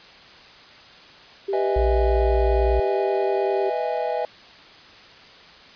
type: tone with vibrato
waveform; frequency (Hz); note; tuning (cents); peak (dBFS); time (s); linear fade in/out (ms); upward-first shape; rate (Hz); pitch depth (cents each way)
sine; 392; G4; 0; -22; 1.48-3.7; 10; triangle; 10; 22
type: chord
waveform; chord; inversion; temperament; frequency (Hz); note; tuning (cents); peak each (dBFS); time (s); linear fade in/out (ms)
triangle; E major seventh; second; just; 494.4 / 618.1 / 659.3 / 824.1; B4 / D#5 / E5 / G#5; +2 / -12 / 0 / -14; -26; 1.53-4.25; 2
type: tone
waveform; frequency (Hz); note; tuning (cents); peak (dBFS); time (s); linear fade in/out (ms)
sine; 58.27; A#1; 0; -19; 1.76-2.8; 5
effects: white hiss -46 dBFS RMS until 5.75 s + resampled to 11025 Hz